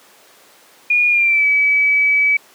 sine tone with pitch glide, 2438 to 2288 Hz, D#7 to D7, -36 to -46 cents, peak -11 dBFS, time 0.9-2.37 s, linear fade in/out 5 ms, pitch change -110 cents, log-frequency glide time 1.09-1.46 s, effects pink hiss -47 dBFS RMS until 2.54 s + high-pass 400 Hz 12 dB/octave

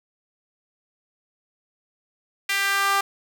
sawtooth tone with high-pass filter sweep, 395.8 Hz, G4, 17 cents sharp, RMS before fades -22 dBFS, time 2.49-3.01 s, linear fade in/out 5 ms, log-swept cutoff 2100 to 1000 Hz, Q 2.4, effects none

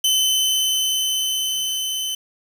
sawtooth tone with level ramp, 3047 Hz, G7, 50 cents flat, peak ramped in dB -12 to -20 dBFS, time 0.04-2.15 s, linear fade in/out 5 ms, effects 7-bit

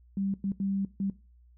sine tone bursts at uneven times, 196 Hz, G3, in tune, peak -27 dBFS, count 4, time 0.17-0.34 / 0.44-0.52 / 0.6-0.85 / 1-1.1 s, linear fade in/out 2 ms, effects noise-tail reverb RT60 0.3 s tail -19 dB re dry + added 60 Hz sine -55 dBFS peak until 1.57 s

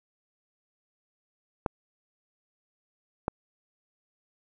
clicks, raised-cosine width 1 ms, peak -12 dBFS, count 2, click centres 1.662 / 3.281 s, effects none

